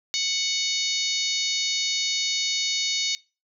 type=harmonic tone; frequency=740 Hz; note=F#5; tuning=in tune; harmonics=3 / 4 / 5 / 6 / 7 / 8 / 9; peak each=-32 / -34 / -28 / -28 / -33 / -33 / -33 dBFS; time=0.14-3.15 s; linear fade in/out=0 ms; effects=noise-tail reverb RT60 0.3 s tail -23 dB re dry